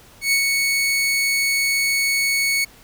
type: tone with ADSR envelope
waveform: sawtooth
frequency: 2217 Hz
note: C#7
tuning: in tune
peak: -11 dBFS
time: 0.21-2.65 s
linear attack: 110 ms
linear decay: 90 ms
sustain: -3 dB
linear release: 12 ms
effects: pink hiss -48 dBFS RMS until 2.83 s